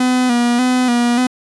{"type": "tone with vibrato", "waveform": "45% pulse", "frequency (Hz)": 246.1, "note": "B3", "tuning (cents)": -6, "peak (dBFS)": -12, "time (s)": [0, 1.27], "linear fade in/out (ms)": 5, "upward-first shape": "square", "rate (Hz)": 1.7, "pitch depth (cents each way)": 44, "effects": ["resampled to 24000 Hz"]}